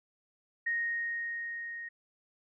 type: tone with level ramp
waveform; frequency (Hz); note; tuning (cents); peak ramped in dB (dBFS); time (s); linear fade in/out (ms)
sine; 1864.7; A#6; 0; -28 to -39; 0.66-1.89; 10
effects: none